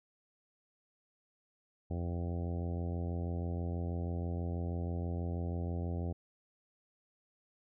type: harmonic tone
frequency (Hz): 86.2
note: F2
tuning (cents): -22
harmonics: 1 / 2 / 3 / 4 / 5 / 6 / 7 / 8 / 9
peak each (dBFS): -35 / -41 / -45 / -47 / -49 / -51 / -52 / -53 / -54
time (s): 1.9-6.13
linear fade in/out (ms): 10
effects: none